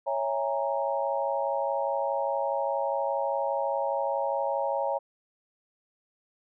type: chord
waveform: sine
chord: A# half-diminished seventh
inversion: first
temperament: equal with one note detuned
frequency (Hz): 554.4 / 659.3 / 820.1 / 932.3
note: C#5 / E5 / G#5 / A#5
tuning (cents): 0 / 0 / -22 / 0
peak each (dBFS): -29 / -33 / -32 / -32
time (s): 0.06-4.99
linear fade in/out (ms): 20
effects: none